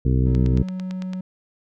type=harmonic tone; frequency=63.7 Hz; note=C2; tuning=46 cents flat; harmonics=1 / 2 / 3 / 4 / 5 / 6 / 7; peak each=-19 / -19 / -28 / -26 / -31 / -33 / -33 dBFS; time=0.05-0.63 s; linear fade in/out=5 ms
type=tone; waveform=triangle; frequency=185.4 Hz; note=F#3; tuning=4 cents sharp; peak=-24 dBFS; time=0.26-1.21 s; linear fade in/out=5 ms
type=click train; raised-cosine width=0.2 ms; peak=-20 dBFS; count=8; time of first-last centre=0.35-1.134 s; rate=8.93 Hz
effects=none